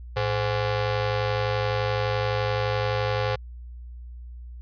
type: ring-modulated tone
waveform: sawtooth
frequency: 314.3 Hz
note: D#4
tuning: 18 cents sharp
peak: -16 dBFS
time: 0.16-3.36 s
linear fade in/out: 10 ms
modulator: 203 Hz
effects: added 60 Hz sine -37 dBFS peak until 4.61 s + resampled to 11025 Hz